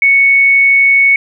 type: tone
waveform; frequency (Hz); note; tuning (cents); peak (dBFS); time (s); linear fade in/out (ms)
sine; 2217; C#7; 0; -5; 0.02-1.16; 2
effects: none